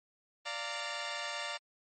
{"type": "tone cluster", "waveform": "10% pulse", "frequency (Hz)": [585, 698, 919], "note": ["D5", "F5", "A#5"], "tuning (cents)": [-7, -1, -25], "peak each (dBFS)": [-32, -33, -32], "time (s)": [0.45, 1.58], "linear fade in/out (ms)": 20, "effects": ["MP3 32 kbps"]}